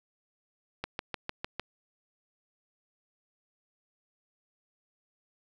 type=click train; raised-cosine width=0.3 ms; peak=-17 dBFS; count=6; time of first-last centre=0.84-1.596 s; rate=6.61 Hz; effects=9-bit